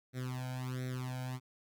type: tone with flanger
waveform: sawtooth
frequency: 127.6 Hz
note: C3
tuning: 43 cents flat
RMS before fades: -39 dBFS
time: 0.13-1.4 s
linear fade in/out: 50 ms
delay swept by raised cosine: 0.51 to 1.3 ms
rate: 1.4 Hz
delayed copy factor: +1
effects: Opus 48 kbps